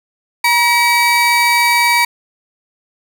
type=tone pair together; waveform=35% pulse; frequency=954.1 / 2293 Hz; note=A#5 / D7; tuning=+40 / -42 cents; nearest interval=octave + minor third; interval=1518 cents; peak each=-11 dBFS; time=0.44-2.05 s; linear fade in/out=5 ms; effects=none